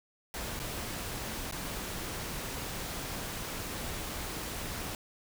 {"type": "noise with dropouts", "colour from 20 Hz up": "pink", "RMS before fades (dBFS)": -38, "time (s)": [0.34, 4.95], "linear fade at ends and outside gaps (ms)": 1, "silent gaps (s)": [[0.592, 0.599], [1.512, 1.523]], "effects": []}